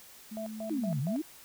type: tone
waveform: sine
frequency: 217.7 Hz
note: A3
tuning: 18 cents flat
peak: -38 dBFS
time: 0.31-1 s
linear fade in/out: 10 ms
type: tone bursts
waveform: sine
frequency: 659.3 Hz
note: E5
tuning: in tune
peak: -36 dBFS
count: 4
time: 0.37-1.162 s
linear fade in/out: 0 ms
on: 93 ms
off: 140 ms
type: exponential two-way sweep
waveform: sine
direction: down then up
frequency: 339.5 to 127.6 to 339.5 Hz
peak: -29 dBFS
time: 0.7-1.22 s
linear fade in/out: 10 ms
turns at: 1 s
effects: white hiss -53 dBFS RMS until 1.44 s